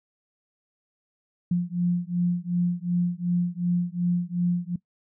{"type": "beating tone pair", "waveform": "sine", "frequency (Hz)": [174.5, 177.2], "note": ["F3", "F3"], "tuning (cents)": [-1, 25], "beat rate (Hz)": 2.7, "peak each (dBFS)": -25, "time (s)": [1.51, 4.76], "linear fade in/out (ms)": 5, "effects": ["noise-tail reverb RT60 0.1 s tail -19 dB re dry"]}